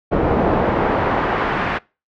brown noise with band-pass filter sweep, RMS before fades -18 dBFS, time 0.11-1.79 s, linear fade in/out 20 ms, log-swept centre 520 to 1700 Hz, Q 0.91, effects noise-tail reverb RT60 0.3 s tail -24 dB re dry + low-pass 3000 Hz 12 dB/octave

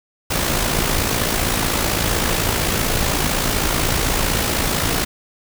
pink noise with amplitude modulation, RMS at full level -17 dBFS, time 0.3-5.05 s, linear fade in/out 10 ms, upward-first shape sine, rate 55.8 Hz, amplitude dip 50%, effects none

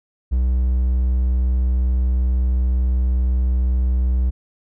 triangle tone, 62.7 Hz, B1, 27 cents sharp, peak -13 dBFS, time 0.31-4.31 s, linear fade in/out 20 ms, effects none

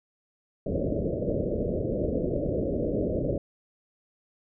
white low-pass noise, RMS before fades -28 dBFS, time 0.66-3.38 s, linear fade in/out 5 ms, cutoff 610 Hz, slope 96 dB/octave, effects none

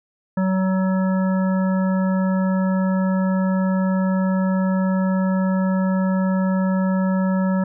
harmonic tone, 188.3 Hz, F#3, 31 cents sharp, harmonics 1 / 3 / 5 / 7 / 9, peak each -17 / -27 / -31 / -34 / -36 dBFS, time 0.37-7.64 s, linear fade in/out 5 ms, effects none

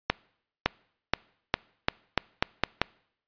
accelerating click train, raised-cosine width 0.3 ms, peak -5 dBFS, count 9, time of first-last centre 0.1-2.816 s, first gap 560 ms, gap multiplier 0.85, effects noise-tail reverb RT60 0.7 s tail -25 dB re dry + resampled to 11025 Hz

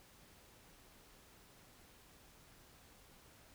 silence, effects pink hiss -63 dBFS RMS until 3.54 s

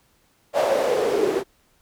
white noise with band-pass filter sweep, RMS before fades -21 dBFS, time 0.53-1.44 s, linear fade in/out 50 ms, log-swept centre 620 to 370 Hz, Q 6.1, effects pink hiss -62 dBFS RMS until 1.81 s

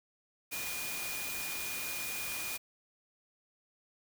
sine tone in noise, 2440 Hz, D#7, 34 cents flat, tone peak -41 dBFS, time 0.51-2.58 s, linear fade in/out 20 ms, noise white, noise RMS -39 dBFS, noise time 0.51-2.58 s, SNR -5 dB, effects none

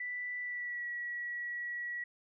sine tone with pitch glide, 1975.5 to 1928.2 Hz, B6 to B6, 0 to -42 cents, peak -36 dBFS, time 0-2.04 s, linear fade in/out 5 ms, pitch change -42 cents, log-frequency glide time 0.41-0.86 s, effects none

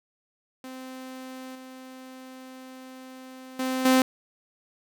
sawtooth tone with level steps, 259.2 Hz, C4, 16 cents flat, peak -34 / -38 / -22 / -13 dBFS, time 0.64-4.02 s, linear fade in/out 2 ms, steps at 1.55 / 3.59 / 3.85 s, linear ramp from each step 5 ms, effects none

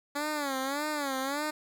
10% pulse tone with vibrato, 283.1 Hz, C#4, 37 cents sharp, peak -22 dBFS, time 0.15-1.51 s, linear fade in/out 10 ms, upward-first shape sine, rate 1.7 Hz, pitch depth 130 cents each way, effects none

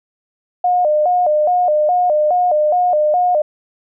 sine tone with vibrato, 659.3 Hz, E5, in tune, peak -11 dBFS, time 0.64-3.42 s, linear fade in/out 5 ms, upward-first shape square, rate 2.4 Hz, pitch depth 150 cents each way, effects none

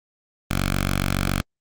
5% pulse tone with notch filter, 47.17 Hz, F#1, 34 cents sharp, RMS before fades -23 dBFS, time 0.51-1.41 s, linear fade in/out 0 ms, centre 430 Hz, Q 0.61, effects Opus 32 kbps

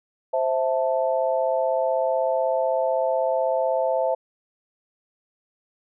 sine chord, A minor, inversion first, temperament equal, 523.3 / 659.3 / 880 Hz, C5 / E5 / A5, 0 / 0 / 0 cents, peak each -23 / -23 / -28 dBFS, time 0.33-4.15 s, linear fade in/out 10 ms, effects none

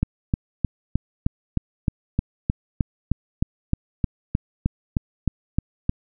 click train, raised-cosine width 5 ms, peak -7 dBFS, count 20, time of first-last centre 0.03-5.894 s, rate 3.24 Hz, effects none

